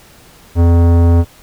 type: tone with tanh clipping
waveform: sine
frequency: 85.1 Hz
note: F2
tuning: 44 cents flat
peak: -8 dBFS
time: 0.55-1.25 s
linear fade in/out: 50 ms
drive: 18 dB
effects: pink hiss -43 dBFS RMS until 1.42 s